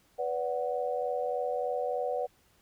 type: chord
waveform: sine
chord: B minor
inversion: none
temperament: equal with one note detuned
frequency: 493.9 / 577.2 / 740 Hz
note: B4 / D5 / F#5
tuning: 0 / -30 / 0 cents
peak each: -32 / -34 / -34 dBFS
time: 0.18-2.27 s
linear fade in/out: 20 ms
effects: pink hiss -66 dBFS RMS until 2.61 s